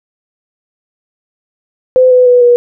sine tone with pitch steps, 511 / 501.6 / 492.5 / 483.4 Hz, C5 / B4 / B4 / B4, -41 / +27 / -5 / -37 cents, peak -3 dBFS, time 1.96-2.56 s, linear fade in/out 0 ms, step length 150 ms, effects none

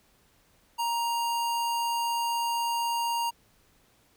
square tone, 936 Hz, A#5, 7 cents sharp, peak -27 dBFS, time 0.78-3.31 s, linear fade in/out 20 ms, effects pink hiss -64 dBFS RMS until 4.16 s

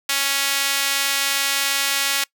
sawtooth tone with high-pass filter, 277.2 Hz, C#4, in tune, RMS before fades -21 dBFS, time 0.09-2.24 s, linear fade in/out 5 ms, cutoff 2200 Hz, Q 0.7, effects noise-tail reverb RT60 0.1 s tail -23 dB re dry

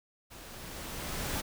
pink noise with level ramp, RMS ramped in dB -49 to -33 dBFS, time 0.3-1.42 s, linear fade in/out 20 ms, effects none

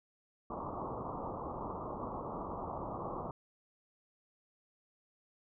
white low-pass noise, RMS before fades -41 dBFS, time 0.5-3.31 s, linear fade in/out 2 ms, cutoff 1200 Hz, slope 96 dB/octave, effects none

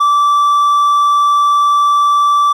triangle tone, 1163 Hz, D6, 17 cents flat, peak -6 dBFS, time 0-2.53 s, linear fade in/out 10 ms, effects none

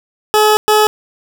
20% pulse tone bursts at uneven times, 426.2 Hz, G#4, 45 cents sharp, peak -3 dBFS, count 2, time 0.34-0.57 / 0.68-0.87 s, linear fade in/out 0 ms, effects none

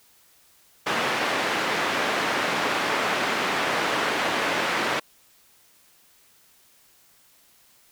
white band-pass noise, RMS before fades -25 dBFS, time 0.86-5 s, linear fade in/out 10 ms, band 220 to 2000 Hz, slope 12 dB/octave, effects white hiss -58 dBFS RMS until 7.91 s

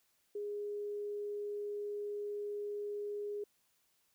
sine tone, 412.4 Hz, G#4, 12 cents flat, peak -37 dBFS, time 0.35-3.44 s, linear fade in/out 5 ms, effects white hiss -75 dBFS RMS until 4.14 s

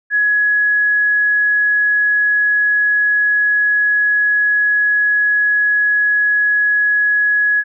sine tone, 1680 Hz, G#6, 19 cents sharp, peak -11 dBFS, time 0.1-7.64 s, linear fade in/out 50 ms, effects none

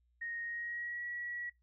sine tone with pitch glide, 1864.7 to 1927.1 Hz, A#6 to B6, 0 to -43 cents, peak -38 dBFS, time 0.21-1.5 s, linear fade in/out 10 ms, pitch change +57 cents, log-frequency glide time 0.43-1.04 s, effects noise-tail reverb RT60 0.2 s tail -23 dB re dry + added 60 Hz sine -70 dBFS peak until 1.62 s

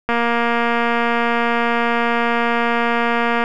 click train, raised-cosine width 0.5 ms, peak -4 dBFS, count 788, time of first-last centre 0.09-3.439 s, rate 235 Hz, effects none

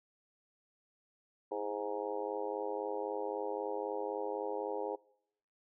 harmonic tone with a mistuned harmonic, 103.83 Hz, G#2, in tune, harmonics 3 / 4 / 5 / 6 / 7 / 8 / 9, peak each -45 / -39 / -40 / -47 / -47 / -43 / -46 dBFS, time 1.51-4.96 s, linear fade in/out 10 ms, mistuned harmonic 3, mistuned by +66 cents, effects noise-tail reverb RT60 0.8 s tail -25 dB re dry

